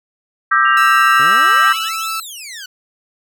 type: chord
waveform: sine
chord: E half-diminished seventh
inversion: third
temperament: just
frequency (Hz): 1186.7 / 1318.5 / 1582.2 / 1898.7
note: D6 / E6 / G6 / Bb6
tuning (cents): +18 / 0 / +16 / +31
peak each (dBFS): -15 / -14 / -14 / -19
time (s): 0.51-1.73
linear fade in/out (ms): 10
type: tone with pitch glide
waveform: sine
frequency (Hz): 2794 to 2946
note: F7 to F#7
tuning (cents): 0 to -8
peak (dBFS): -23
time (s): 0.65-1.89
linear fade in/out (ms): 5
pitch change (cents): +92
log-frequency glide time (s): 1.09-1.57
type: tone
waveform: sawtooth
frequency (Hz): 1318.5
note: E6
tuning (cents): 0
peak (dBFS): -16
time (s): 0.77-2.2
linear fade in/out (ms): 2
type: exponential two-way sweep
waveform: 15% pulse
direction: up then down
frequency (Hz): 120.9 to 4940 to 1453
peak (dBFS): -22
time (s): 1.19-2.66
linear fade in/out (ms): 5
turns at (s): 2.13
effects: none